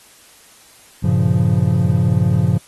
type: chord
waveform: triangle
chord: G half-diminished seventh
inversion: none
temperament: equal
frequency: 98 / 116.54 / 138.59 / 174.61 Hz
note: G2 / Bb2 / Db3 / F3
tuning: 0 / 0 / 0 / 0 cents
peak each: -16 dBFS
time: 1.04-2.58 s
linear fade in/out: 5 ms
effects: white hiss -47 dBFS RMS until 2.67 s + AAC 32 kbps